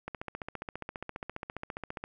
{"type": "click train", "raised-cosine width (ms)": 0.5, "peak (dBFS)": -22, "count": 30, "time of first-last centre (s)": [0.08, 2.039], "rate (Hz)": 14.8, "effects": []}